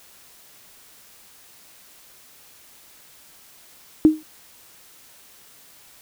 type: tone with exponential decay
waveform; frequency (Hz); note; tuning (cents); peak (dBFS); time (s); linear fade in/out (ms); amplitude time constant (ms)
sine; 311.1; D#4; 0; -5; 4.05-4.23; 0; 37
effects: white hiss -50 dBFS RMS until 6.01 s